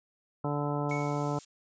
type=harmonic tone; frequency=145.7 Hz; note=D3; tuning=13 cents flat; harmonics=1 / 2 / 3 / 4 / 5 / 6 / 7 / 9; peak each=-32 / -35 / -37 / -38 / -39 / -40 / -40 / -42 dBFS; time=0.44-1.39 s; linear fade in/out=5 ms
type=noise; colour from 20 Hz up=violet; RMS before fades=-41 dBFS; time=0.89-1.45 s; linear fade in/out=5 ms
type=tone with exponential decay; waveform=triangle; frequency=2217 Hz; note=C#7; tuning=in tune; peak=-32 dBFS; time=0.91-1.42 s; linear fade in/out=2 ms; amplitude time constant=110 ms
effects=resampled to 16000 Hz